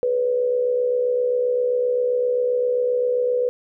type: tone with amplitude modulation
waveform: sine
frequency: 493.9 Hz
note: B4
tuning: in tune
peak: -15 dBFS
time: 0.03-3.49 s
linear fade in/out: 0 ms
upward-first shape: sine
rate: 67.6 Hz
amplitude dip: 55%
effects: none